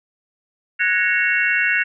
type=tone cluster; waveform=sine; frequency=1473 / 1670 / 1866 / 2202 / 2731 Hz; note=F#6 / G#6 / A#6 / C#7 / F7; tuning=-8 / +9 / +1 / -12 / -39 cents; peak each=-22 dBFS; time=0.79-1.84 s; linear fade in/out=20 ms; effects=none